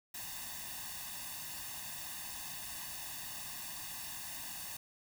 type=noise with comb filter; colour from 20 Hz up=white; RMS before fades=-44 dBFS; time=0.14-4.77 s; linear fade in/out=5 ms; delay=1.1 ms; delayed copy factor=+0.95; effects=none